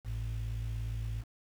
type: ring-modulated tone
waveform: triangle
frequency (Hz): 82.1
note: E2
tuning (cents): -6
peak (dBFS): -27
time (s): 0.04-1.24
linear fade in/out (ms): 50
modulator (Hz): 28.6
effects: tanh soft clip ceiling -28 dBFS + 9-bit